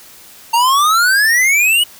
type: exponential sweep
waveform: square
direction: up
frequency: 909 to 2969 Hz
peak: -10 dBFS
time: 0.53-1.84 s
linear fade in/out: 10 ms
effects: white hiss -40 dBFS RMS until 1.99 s